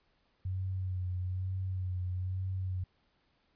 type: tone with vibrato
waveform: sine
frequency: 92.5 Hz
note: F#2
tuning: in tune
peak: -32 dBFS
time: 0.45-2.84 s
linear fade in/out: 5 ms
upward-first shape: sine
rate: 1.1 Hz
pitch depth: 33 cents each way
effects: pink hiss -73 dBFS RMS until 3.55 s + resampled to 11025 Hz